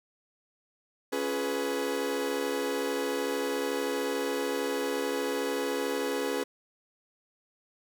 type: chord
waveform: 40% pulse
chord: C# dominant seventh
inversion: none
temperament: equal with one note detuned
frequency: 277.2 / 349.2 / 420.4 / 493.9 Hz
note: C#4 / E#4 / G#4 / B4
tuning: 0 / 0 / +21 / 0 cents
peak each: -34 / -38 / -32 / -32 dBFS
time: 1.12-6.44 s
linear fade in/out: 10 ms
effects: none